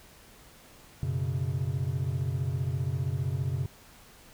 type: chord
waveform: triangle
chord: F# suspended fourth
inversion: none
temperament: equal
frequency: 92.5 / 123.47 / 138.59 Hz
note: F#2 / B2 / C#3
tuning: 0 / 0 / 0 cents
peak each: -31 / -30 / -29 dBFS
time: 1.03-3.66 s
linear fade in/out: 0 ms
effects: pink hiss -54 dBFS RMS until 4.33 s